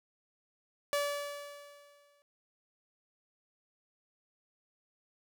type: tone with exponential decay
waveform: sawtooth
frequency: 576 Hz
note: D5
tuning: 34 cents flat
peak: -24 dBFS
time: 0.93-2.22 s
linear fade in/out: 0 ms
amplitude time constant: 280 ms
effects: none